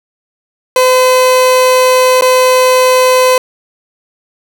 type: tone with dropouts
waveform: 30% pulse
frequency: 510 Hz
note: C5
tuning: 44 cents flat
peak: -3 dBFS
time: 0.76-3.38 s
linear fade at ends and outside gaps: 2 ms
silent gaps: 2.211-2.221 s
effects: none